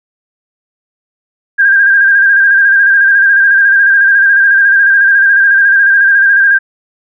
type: tone with vibrato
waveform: sine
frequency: 1600 Hz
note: G6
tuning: 35 cents sharp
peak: -4 dBFS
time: 1.58-6.59 s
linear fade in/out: 20 ms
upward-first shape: square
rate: 14 Hz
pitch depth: 33 cents each way
effects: none